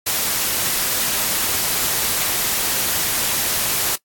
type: noise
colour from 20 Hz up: white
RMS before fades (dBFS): -20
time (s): 0.06-3.96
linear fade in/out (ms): 10
effects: noise-tail reverb RT60 0.1 s tail -20 dB re dry + AAC 64 kbps